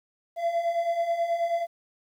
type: beating tone pair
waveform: triangle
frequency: 672 / 681.3 Hz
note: E5 / F5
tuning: +33 / -43 cents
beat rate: 9.3 Hz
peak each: -29 / -23 dBFS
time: 0.36-1.67 s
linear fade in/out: 50 ms
effects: 10-bit